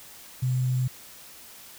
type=tone with sample-and-hold; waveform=sine; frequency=127.7 Hz; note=C3; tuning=42 cents flat; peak=-22 dBFS; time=0.42-0.88 s; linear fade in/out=10 ms; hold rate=7350 Hz; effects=white hiss -47 dBFS RMS until 1.78 s